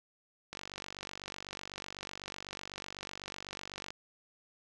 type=click train; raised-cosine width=0.2 ms; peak=-24 dBFS; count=163; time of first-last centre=0.53-3.905 s; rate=48 Hz; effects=none